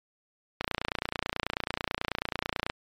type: click train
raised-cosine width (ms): 0.3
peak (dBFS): -12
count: 62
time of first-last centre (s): 0.61-2.699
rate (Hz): 29.2
effects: MP3 96 kbps